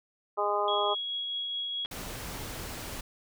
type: harmonic tone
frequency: 205.6 Hz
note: G#3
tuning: 17 cents flat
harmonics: 2 / 3 / 4 / 5 / 6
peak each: -32 / -32 / -32 / -32 / -32 dBFS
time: 0.37-0.95 s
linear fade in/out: 20 ms
type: tone with tremolo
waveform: sine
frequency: 3322 Hz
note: G#7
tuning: in tune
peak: -30 dBFS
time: 0.68-1.86 s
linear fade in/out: 2 ms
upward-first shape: triangle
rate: 4.7 Hz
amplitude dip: 25%
type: clicks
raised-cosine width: 0.3 ms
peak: -28 dBFS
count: 2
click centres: 1.85 / 1.859 s
type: noise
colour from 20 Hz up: pink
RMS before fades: -39 dBFS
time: 1.91-3.01 s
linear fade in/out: 5 ms
effects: none